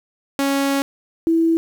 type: tone pair in turn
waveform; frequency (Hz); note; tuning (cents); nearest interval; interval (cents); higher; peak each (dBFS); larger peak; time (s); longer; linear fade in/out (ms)
sawtooth / sine; 276.6 / 328.9; C#4 / E4; -4 / -4; minor third; 300; second; -13; neither; 0.39-0.82 / 1.27-1.57; first; 0
effects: 8-bit